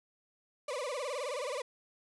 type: tone with vibrato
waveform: 35% pulse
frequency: 540 Hz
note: C#5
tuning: 45 cents flat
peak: -33 dBFS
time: 0.68-1.62 s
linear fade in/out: 5 ms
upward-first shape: sine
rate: 19 Hz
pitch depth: 190 cents each way
effects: resampled to 24000 Hz